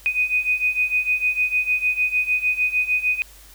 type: beating tone pair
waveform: sine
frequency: 2489 / 2495.6 Hz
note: D#7 / D#7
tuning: 0 / +5 cents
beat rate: 6.6 Hz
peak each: -23 / -20 dBFS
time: 0.06-3.22 s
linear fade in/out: 0 ms
effects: added 50 Hz sine -47 dBFS peak until 3.54 s + white hiss -48 dBFS RMS until 3.54 s